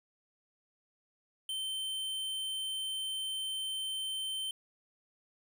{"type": "tone", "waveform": "square", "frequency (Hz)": 3100, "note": "G7", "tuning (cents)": -20, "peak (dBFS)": -35, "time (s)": [1.49, 4.51], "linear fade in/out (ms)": 2, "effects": []}